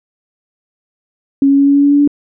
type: tone with pitch steps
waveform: sine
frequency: 276.1 / 277.9 / 279.6 / 281.4 / 283.2 / 285 / 286.8 / 288.7 Hz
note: C#4 / C#4 / C#4 / C#4 / C#4 / C#4 / D4 / D4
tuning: -7 / +4 / +15 / +26 / +37 / +48 / -41 / -30 cents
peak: -6 dBFS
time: 1.42-2.076 s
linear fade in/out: 2 ms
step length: 82 ms
effects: none